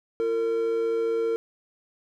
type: tone pair together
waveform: triangle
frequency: 340.9 / 455.9 Hz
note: F4 / A#4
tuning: -42 / -39 cents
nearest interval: perfect fourth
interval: 503 cents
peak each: -31 / -21 dBFS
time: 0.2-1.36 s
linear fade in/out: 0 ms
effects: none